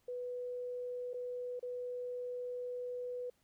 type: tone with dropouts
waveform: sine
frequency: 493.9 Hz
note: B4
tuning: in tune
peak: -38 dBFS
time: 0.08-3.3 s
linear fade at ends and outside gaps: 5 ms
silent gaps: 1.134-1.141 / 1.595-1.627 s
effects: pink hiss -75 dBFS RMS until 3.43 s